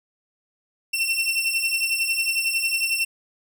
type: beating tone pair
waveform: sawtooth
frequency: 2700 / 2711 Hz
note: E7 / E7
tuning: +41 / +48 cents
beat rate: 11 Hz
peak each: -22 / -20 dBFS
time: 0.93-3.05 s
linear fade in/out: 10 ms
effects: none